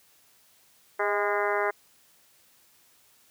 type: harmonic tone with a mistuned harmonic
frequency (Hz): 204.4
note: G#3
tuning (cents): -27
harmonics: 2 / 3 / 4 / 5 / 6 / 7 / 8 / 9 / 10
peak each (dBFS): -29 / -31 / -32 / -33 / -34 / -34 / -35 / -36 / -36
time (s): 0.99-1.71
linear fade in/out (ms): 10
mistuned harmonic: 3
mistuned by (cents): +40
effects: white hiss -61 dBFS RMS until 3.3 s + high-pass 60 Hz 12 dB/octave